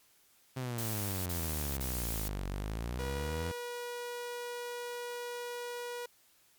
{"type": "exponential two-way sweep", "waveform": "sawtooth", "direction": "down then up", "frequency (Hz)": [132, 46.25, 87.9], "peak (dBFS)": -31, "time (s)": [0.56, 3.52], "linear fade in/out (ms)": 10, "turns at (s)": 2.47}
{"type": "noise bursts", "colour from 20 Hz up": "blue", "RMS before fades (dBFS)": -39, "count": 3, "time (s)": [0.78, 2.284], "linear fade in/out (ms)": 5, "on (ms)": 480, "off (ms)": 32}
{"type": "tone", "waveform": "sawtooth", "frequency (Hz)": 483.4, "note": "B4", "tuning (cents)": -37, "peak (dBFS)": -34, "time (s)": [2.99, 6.06], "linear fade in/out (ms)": 5}
{"effects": ["white hiss -66 dBFS RMS until 6.58 s", "MP3 96 kbps"]}